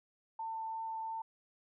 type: tone with vibrato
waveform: sine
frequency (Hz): 894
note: A5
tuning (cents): +27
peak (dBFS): -37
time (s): 0.39-1.22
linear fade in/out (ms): 5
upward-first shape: triangle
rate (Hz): 2.9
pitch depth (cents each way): 8
effects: none